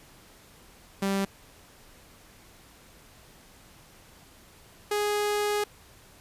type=tone pair in turn; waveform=sawtooth; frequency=196 / 415.1 Hz; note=G3 / G#4; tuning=0 / -1 cents; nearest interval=octave + minor second; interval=1299 cents; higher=second; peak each=-21 dBFS; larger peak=neither; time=1.02-1.25 / 4.91-5.64 s; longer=second; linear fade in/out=5 ms; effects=pink hiss -54 dBFS RMS until 6.2 s + resampled to 32000 Hz